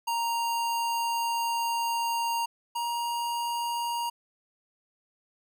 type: tone pair in turn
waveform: square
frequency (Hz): 932.3 / 943.1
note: A#5 / A#5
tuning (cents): 0 / +20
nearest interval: unison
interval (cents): 20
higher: second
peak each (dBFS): -27 / -29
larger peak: first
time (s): 0.07-2.46 / 2.75-4.1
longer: first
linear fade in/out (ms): 10
effects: none